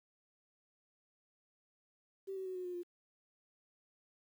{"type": "tone with pitch steps", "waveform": "sine", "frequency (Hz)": [387.2, 379.7, 372.3, 365, 357.9, 351], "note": ["G4", "F#4", "F#4", "F#4", "F4", "F4"], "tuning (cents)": [-21, 45, 11, -24, 42, 9], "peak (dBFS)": -39, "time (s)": [2.27, 2.834], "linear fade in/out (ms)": 20, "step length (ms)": 94, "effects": ["11-bit"]}